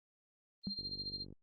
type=tone with tremolo; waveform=sine; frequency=4186 Hz; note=C8; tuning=in tune; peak=-37 dBFS; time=0.63-1.26 s; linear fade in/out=50 ms; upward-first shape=sine; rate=14 Hz; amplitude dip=80%
type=tone with exponential decay; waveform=sine; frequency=197.9 Hz; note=G3; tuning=17 cents sharp; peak=-32 dBFS; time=0.67-0.78 s; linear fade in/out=0 ms; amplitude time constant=23 ms
type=click train; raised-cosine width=3 ms; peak=-39 dBFS; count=27; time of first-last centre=0.79-1.326 s; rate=48.5 Hz
effects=Opus 32 kbps